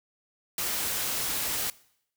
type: noise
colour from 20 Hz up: white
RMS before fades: -30 dBFS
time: 0.58-1.7 s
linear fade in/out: 2 ms
effects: noise-tail reverb RT60 0.7 s tail -21 dB re dry